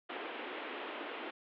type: band-pass noise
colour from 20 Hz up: pink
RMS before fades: -43 dBFS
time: 0.09-1.31 s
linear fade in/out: 10 ms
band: 270 to 3300 Hz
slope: 48 dB/octave
effects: none